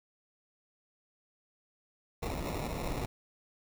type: noise with sample-and-hold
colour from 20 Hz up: pink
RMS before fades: -36 dBFS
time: 2.22-3.06 s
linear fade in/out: 10 ms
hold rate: 1575 Hz
effects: none